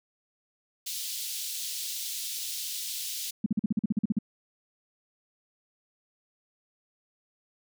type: high-pass noise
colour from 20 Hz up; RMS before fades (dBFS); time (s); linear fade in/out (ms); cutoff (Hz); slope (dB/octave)
pink; -35; 0.86-3.31; 10; 3400; 24
type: tone bursts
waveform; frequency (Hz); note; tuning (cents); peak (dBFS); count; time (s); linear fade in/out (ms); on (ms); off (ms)
sine; 212.4; G#3; +39; -21; 12; 3.44-4.188; 5; 22; 44
effects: none